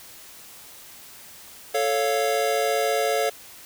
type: chord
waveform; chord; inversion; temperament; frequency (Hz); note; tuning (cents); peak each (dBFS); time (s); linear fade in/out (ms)
square; A augmented; none; equal; 440 / 554.4 / 698.5; A4 / C#5 / E#5; 0 / 0 / 0; -26; 1.74-3.3; 10
effects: white hiss -45 dBFS RMS until 3.65 s